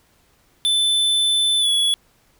square tone with pitch glide, 3520 to 3384 Hz, A7 to G#7, 0 to +32 cents, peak -16 dBFS, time 0.65-1.94 s, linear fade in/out 0 ms, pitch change -68 cents, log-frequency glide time 1.59-1.69 s, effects pink hiss -59 dBFS RMS until 2.39 s

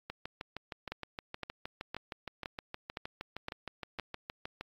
two click trains, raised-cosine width 0.3 ms, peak -23 / -21 dBFS, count 30 / 7, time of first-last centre 0.1-4.61 / 0.92-3.997 s, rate 6.43 / 1.95 Hz, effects AAC 32 kbps

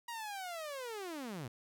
sawtooth linear sweep, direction down, 958 to 108.9 Hz, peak -37 dBFS, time 0.08-1.48 s, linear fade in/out 5 ms, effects none

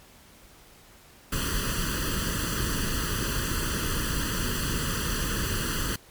pink noise with comb filter, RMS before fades -28 dBFS, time 1.32-5.96 s, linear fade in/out 5 ms, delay 0.66 ms, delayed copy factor +1, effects pink hiss -53 dBFS RMS until 6.1 s + MP3 96 kbps

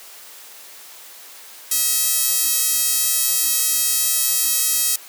sawtooth tone with high-pass filter, 643 Hz, E5, 43 cents flat, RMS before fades -19 dBFS, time 1.71-4.96 s, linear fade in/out 5 ms, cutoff 7800 Hz, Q 0.79, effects white hiss -41 dBFS RMS until 5.08 s + high-pass 400 Hz 12 dB/octave

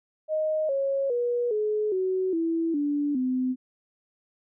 sine tone with pitch steps, 622.3 / 548 / 482.6 / 425 / 374.3 / 329.7 / 290.3 / 255.7 Hz, D#5 / C#5 / B4 / G#4 / F#4 / E4 / D4 / C4, 0 / -20 / -40 / +40 / +20 / 0 / -20 / -40 cents, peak -23 dBFS, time 0.28-3.56 s, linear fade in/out 50 ms, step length 410 ms, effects none

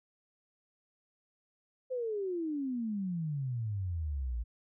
sine exponential sweep, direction down, 523.3 to 55 Hz, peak -32 dBFS, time 1.9-4.44 s, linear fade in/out 20 ms, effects none

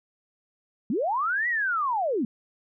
sine linear two-way sweep, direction up then down, 185 to 1975.5 to 202.1 Hz, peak -23 dBFS, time 0.9-2.25 s, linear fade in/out 2 ms, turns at 1.48 s, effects none

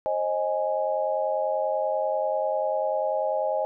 sine chord, Ab major, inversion first, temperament equal with one note detuned, 532.1 / 622.3 / 830.6 Hz, C5 / Eb5 / Ab5, +29 / 0 / 0 cents, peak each -28 / -26 / -29 dBFS, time 0.06-3.65 s, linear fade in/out 0 ms, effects none

